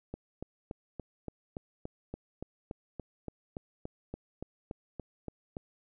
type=click train; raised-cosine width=2 ms; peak=-25 dBFS; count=20; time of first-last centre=0.14-5.569 s; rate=3.5 Hz; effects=none